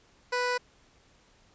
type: tone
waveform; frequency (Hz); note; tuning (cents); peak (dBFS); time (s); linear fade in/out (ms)
15% pulse; 493.9; B4; 0; -20; 0.32-0.58; 10
effects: pink hiss -62 dBFS RMS until 1.54 s + resampled to 16000 Hz